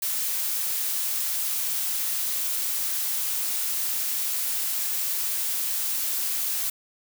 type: noise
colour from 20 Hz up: blue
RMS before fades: -27 dBFS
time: 0.02-6.7 s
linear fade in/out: 5 ms
effects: none